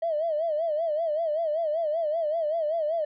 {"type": "tone with vibrato", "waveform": "triangle", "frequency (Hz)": 634, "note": "D#5", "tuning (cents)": 32, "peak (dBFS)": -20, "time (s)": [0.02, 3.05], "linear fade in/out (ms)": 10, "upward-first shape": "sine", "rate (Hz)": 5.2, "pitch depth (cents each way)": 120, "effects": ["tanh soft clip ceiling -22 dBFS", "resampled to 11025 Hz"]}